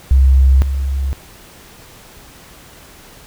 sine tone pair in turn, 66.4 / 67.99 Hz, C2 / C#2, +26 / -33 cents, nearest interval unison, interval 41 cents, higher second, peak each -6 / -15 dBFS, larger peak first, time 0.11-0.62 / 0.62-1.13 s, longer neither, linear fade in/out 0 ms, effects pink hiss -41 dBFS RMS until 3.26 s

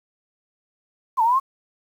sine exponential two-way sweep, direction down then up, 1108.7 to 871 to 1108.7 Hz, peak -15 dBFS, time 1.17-1.4 s, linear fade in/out 20 ms, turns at 1.22 s, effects 8-bit

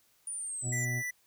sine linear sweep, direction down, 9610 to 7070 Hz, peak -35 dBFS, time 0.27-0.85 s, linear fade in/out 2 ms
harmonic tone, 123.47 Hz, B2, in tune, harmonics 1 / 2 / 3 / 5 / 6, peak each -32 / -44 / -48 / -51 / -53 dBFS, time 0.62-1.03 s, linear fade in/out 50 ms
square tone, 1975.5 Hz, B6, in tune, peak -34 dBFS, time 0.72-1.11 s, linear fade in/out 10 ms
effects white hiss -68 dBFS RMS until 1.26 s

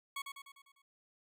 20% pulse tone with echo, 1108.7 Hz, C#6, in tune, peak -33 dBFS, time 0.16-0.22 s, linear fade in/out 5 ms, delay 100 ms, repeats 6, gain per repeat -5 dB, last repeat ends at 0.82 s, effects none

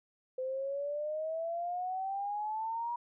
sine exponential sweep, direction up, 511 to 961 Hz, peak -33 dBFS, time 0.38-2.96 s, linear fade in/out 5 ms, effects none

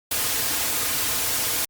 white noise with comb filter, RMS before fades -24 dBFS, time 0.11-1.65 s, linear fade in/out 5 ms, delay 5.2 ms, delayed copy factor -0.6, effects Opus 48 kbps

